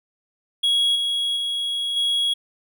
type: tone with level steps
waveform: triangle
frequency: 3322 Hz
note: G#7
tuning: in tune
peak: -15 / -19 / -21 / -17 dBFS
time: 0.63-2.34 s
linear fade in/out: 10 ms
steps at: 0.95 / 1.36 / 1.96 s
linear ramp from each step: 10 ms
effects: none